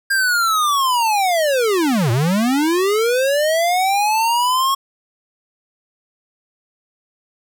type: linear two-way sweep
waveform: square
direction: down then up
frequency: 1616 to 110 to 1099 Hz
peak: -15 dBFS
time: 0.1-4.75 s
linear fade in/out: 10 ms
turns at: 2.11 s
effects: none